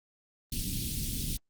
pink band-stop noise, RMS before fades -33 dBFS, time 0.52-1.37 s, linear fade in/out 5 ms, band 270 to 3300 Hz, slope 24 dB/octave, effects Opus 32 kbps

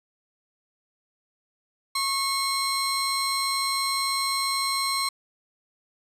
30% pulse tone pair together, 1091 / 4127 Hz, C#6 / C8, -28 / -25 cents, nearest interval octave + major seventh, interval 2303 cents, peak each -24 dBFS, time 1.95-5.09 s, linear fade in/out 5 ms, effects resampled to 32000 Hz

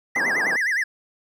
triangle tone with vibrato, 1818 Hz, A#6, 44 cents flat, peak -18 dBFS, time 0.15-0.84 s, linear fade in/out 10 ms, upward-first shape sine, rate 9.7 Hz, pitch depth 220 cents each way
white band-pass noise, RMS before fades -31 dBFS, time 0.16-0.56 s, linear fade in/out 0 ms, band 190 to 1100 Hz, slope 24 dB/octave
effects none

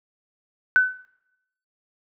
sine tone with exponential decay, 1508 Hz, F#6, 32 cents sharp, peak -10 dBFS, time 0.76-1.05 s, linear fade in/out 0 ms, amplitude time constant 62 ms, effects noise-tail reverb RT60 0.8 s tail -19 dB re dry

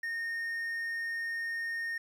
triangle tone, 1840 Hz, A#6, 23 cents flat, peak -31 dBFS, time 0.03-1.98 s, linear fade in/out 5 ms, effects 11-bit

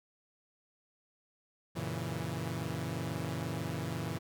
sawtooth chord, F# dominant seventh, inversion none, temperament equal, 92.5 / 116.54 / 138.59 / 164.81 Hz, F#2 / A#2 / C#3 / E3, 0 / 0 / 0 / 0 cents, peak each -39 / -36 / -37 / -35 dBFS, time 1.75-4.19 s, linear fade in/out 20 ms, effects none

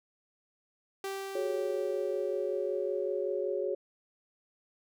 sawtooth tone with exponential decay, 390.1 Hz, G4, 8 cents flat, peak -30 dBFS, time 1.04-3.67 s, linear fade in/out 2 ms, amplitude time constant 570 ms
sine chord, F# suspended second, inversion none, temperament equal, 370 / 415.3 / 554.4 Hz, F#4 / G#4 / C#5, 0 / 0 / 0 cents, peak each -34 dBFS, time 1.35-3.75 s, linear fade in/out 5 ms
effects none

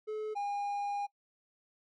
triangle tone pair in turn, 430 / 811.7 Hz, A4 / G#5, -40 / -40 cents, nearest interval major seventh, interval 1100 cents, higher second, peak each -32 / -30 dBFS, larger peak second, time 0.07-0.35 / 0.35-1.07 s, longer second, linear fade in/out 20 ms, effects noise-tail reverb RT60 0.1 s tail -23 dB re dry + MP3 48 kbps

